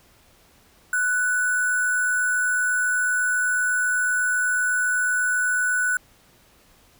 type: tone with sample-and-hold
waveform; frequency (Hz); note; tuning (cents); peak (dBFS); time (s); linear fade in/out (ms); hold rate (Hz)
sine; 1486; F#6; +7; -19; 0.93-5.97; 2; 8820
effects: pink hiss -56 dBFS RMS until 6.99 s